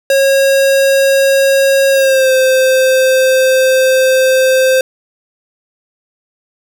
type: tone with pitch glide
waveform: square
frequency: 545 to 521.3 Hz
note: C#5 to C5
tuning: -29 to -6 cents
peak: -8 dBFS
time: 0.1-4.81 s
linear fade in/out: 2 ms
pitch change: -77 cents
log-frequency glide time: 1.91-2.33 s
effects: none